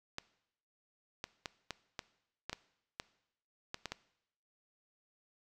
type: clicks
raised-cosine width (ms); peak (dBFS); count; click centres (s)
0.2; -21; 11; 0.184 / 1.241 / 1.458 / 1.707 / 1.992 / 2.496 / 2.53 / 2.999 / 3.744 / 3.857 / 3.92
effects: noise-tail reverb RT60 0.8 s tail -19 dB re dry